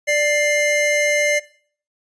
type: tone pair together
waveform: square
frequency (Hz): 589.9 / 2102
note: D5 / C7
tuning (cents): +8 / +7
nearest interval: octave + minor seventh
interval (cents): 2199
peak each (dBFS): -19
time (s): 0.07-1.4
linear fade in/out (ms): 20
effects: noise-tail reverb RT60 0.5 s tail -19 dB re dry + resampled to 22050 Hz